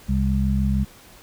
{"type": "harmonic tone", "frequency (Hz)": 66.7, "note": "C2", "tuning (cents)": 34, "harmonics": [1, 2, 3], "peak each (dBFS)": [-21, -25, -22], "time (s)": [0.08, 0.85], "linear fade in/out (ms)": 20, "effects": ["pink hiss -48 dBFS RMS until 1.22 s"]}